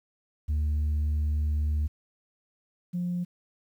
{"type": "tone pair in turn", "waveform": "sine", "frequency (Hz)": [75.3, 176.83], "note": ["D2", "F3"], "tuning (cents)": [44, 22], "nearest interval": "octave + minor third", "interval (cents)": 1478, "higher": "second", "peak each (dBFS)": [-21, -26], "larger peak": "first", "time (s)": [[0.48, 1.88], [2.93, 3.25]], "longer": "first", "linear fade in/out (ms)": 20, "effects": ["tanh soft clip ceiling -23 dBFS", "10-bit"]}